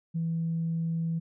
sine tone, 164.81 Hz, E3, in tune, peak -26 dBFS, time 0.14-1.2 s, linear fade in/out 20 ms, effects tanh soft clip ceiling -22 dBFS

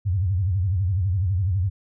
sine tone with vibrato, 93.6 Hz, F#2, 20 cents sharp, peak -19 dBFS, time 0.05-1.7 s, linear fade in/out 20 ms, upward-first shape sine, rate 12 Hz, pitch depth 180 cents each way, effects none

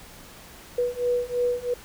sine beating tone pair, 486.9 / 489.9 Hz, B4 / B4, -25 / -14 cents, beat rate 3 Hz, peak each -26 / -25 dBFS, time 0.78-1.74 s, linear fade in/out 5 ms, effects pink hiss -46 dBFS RMS until 1.84 s

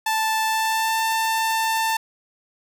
sawtooth tone with pitch glide, 880 to 892.3 Hz, A5 to A5, 0 to +24 cents, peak -16 dBFS, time 0.06-1.97 s, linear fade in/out 5 ms, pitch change +24 cents, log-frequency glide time 0.46-1.01 s, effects none

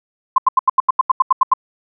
sine tone bursts, 1043 Hz, C6, 6 cents flat, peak -7 dBFS, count 12, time 0.36-1.537 s, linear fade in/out 5 ms, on 22 ms, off 83 ms, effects none

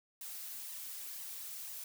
blue noise with flanger, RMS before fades -45 dBFS, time 0.21-1.84 s, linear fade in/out 2 ms, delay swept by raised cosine 1 to 5.6 ms, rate 2 Hz, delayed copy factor +0.55, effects none

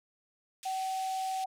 pink band-pass noise, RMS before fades -47 dBFS, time 0.63-1.44 s, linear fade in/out 0 ms, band 2300 to 11000 Hz, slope 24 dB/octave
sine tone, 760 Hz, F#5, 46 cents sharp, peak -31 dBFS, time 0.65-1.46 s, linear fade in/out 10 ms
effects none

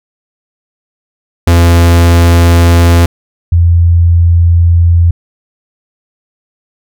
45% pulse / sine tone pair in turn, 85.3 / 85.3 Hz, F2 / F2, -40 / -40 cents, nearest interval unison, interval 0 cents, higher neither, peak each -3 dBFS, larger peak neither, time 1.47-3.06 / 3.52-5.11 s, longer neither, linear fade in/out 5 ms, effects none

